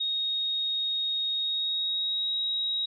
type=tone with pitch glide; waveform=sine; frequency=3738 to 3810 Hz; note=A#7 to A#7; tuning=+4 to +37 cents; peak=-26 dBFS; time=0-2.86 s; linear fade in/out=10 ms; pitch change=+33 cents; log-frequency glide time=1.31-2.35 s; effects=none